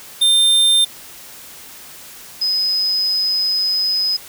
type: tone pair in turn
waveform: square / sine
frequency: 3600 / 5045 Hz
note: A7 / D#8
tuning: +39 / +23 cents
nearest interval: tritone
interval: 584 cents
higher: second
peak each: -11 / -15 dBFS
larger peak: first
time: 0.21-0.85 / 2.41-4.17 s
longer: second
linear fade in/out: 10 ms
effects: white hiss -38 dBFS RMS until 4.28 s